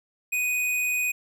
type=tone; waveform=square; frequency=2489 Hz; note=D#7; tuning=in tune; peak=-24 dBFS; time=0.32-1.12 s; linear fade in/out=10 ms; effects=none